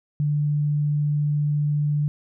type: tone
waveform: sine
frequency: 147.6 Hz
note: D3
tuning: 9 cents sharp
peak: -19 dBFS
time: 0.2-2.08 s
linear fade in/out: 0 ms
effects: none